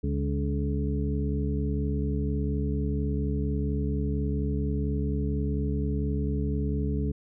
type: harmonic tone with a mistuned harmonic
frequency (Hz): 71.3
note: C#2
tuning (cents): +49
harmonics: 1 / 2 / 3 / 4 / 6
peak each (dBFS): -28 / -31 / -33 / -34 / -36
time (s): 0.03-7.12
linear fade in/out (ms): 10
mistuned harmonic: 3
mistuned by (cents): -58
effects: none